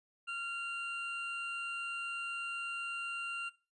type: tone pair together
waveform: triangle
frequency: 1384 / 2772 Hz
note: F6 / F7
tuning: -16 / -14 cents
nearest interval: octave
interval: 1202 cents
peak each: -38 / -37 dBFS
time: 0.27-3.5 s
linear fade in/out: 20 ms
effects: noise-tail reverb RT60 0.3 s tail -18 dB re dry + resampled to 24000 Hz